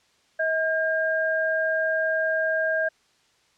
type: tone pair together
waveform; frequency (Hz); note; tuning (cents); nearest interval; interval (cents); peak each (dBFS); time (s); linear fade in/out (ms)
sine; 638.5 / 1609; D#5 / G6; +45 / +45; octave + major third; 1600; -24; 0.39-2.89; 10
effects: white hiss -63 dBFS RMS until 3.57 s + low-pass 6000 Hz 12 dB/octave